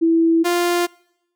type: tone pair in turn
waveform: sine / sawtooth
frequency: 329.6 / 349.2 Hz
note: E4 / F4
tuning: 0 / 0 cents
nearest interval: minor second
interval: 100 cents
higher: second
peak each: -12 dBFS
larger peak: neither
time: 0.01-0.44 / 0.44-0.87 s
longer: neither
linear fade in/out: 20 ms
effects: noise-tail reverb RT60 0.8 s tail -25 dB re dry